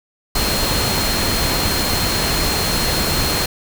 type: tone in noise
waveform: sine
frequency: 4223 Hz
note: C8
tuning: 15 cents sharp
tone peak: -23 dBFS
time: 0.35-3.46 s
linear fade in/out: 5 ms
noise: pink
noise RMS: -19 dBFS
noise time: 0.35-3.46 s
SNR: -7 dB
effects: none